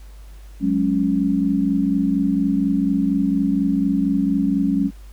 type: chord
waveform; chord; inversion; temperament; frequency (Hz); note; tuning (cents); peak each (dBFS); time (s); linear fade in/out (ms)
sine; F# suspended second; none; equal with one note detuned; 183.51 / 207.7 / 277.2; F#3 / G#3 / C#4; -14 / 0 / 0; -22 / -21 / -19; 0.6-4.91; 50
effects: added 50 Hz sine -37 dBFS peak until 5.12 s + pink hiss -53 dBFS RMS until 5.12 s